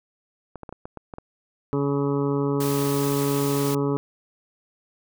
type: clicks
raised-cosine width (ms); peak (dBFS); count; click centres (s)
1; -22; 8; 0.557 / 0.633 / 0.692 / 0.726 / 0.855 / 0.973 / 1.138 / 1.184
type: harmonic tone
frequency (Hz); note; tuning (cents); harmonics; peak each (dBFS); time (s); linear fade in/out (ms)
141; C#3; +30; 1 / 2 / 3 / 4 / 6 / 7 / 8 / 9; -26 / -25 / -25 / -37 / -39 / -37 / -38 / -39; 1.73-3.97; 0
type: noise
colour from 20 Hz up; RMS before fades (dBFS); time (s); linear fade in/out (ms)
white; -33; 2.6-3.75; 5
effects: none